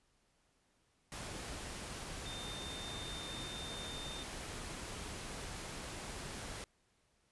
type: tone in noise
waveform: sine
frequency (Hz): 3618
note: A7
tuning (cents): +48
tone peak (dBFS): -46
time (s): 2.26-4.23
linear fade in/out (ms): 0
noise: pink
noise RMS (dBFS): -45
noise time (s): 1.12-6.64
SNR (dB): -4
effects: pink hiss -75 dBFS RMS until 7.31 s + resampled to 24000 Hz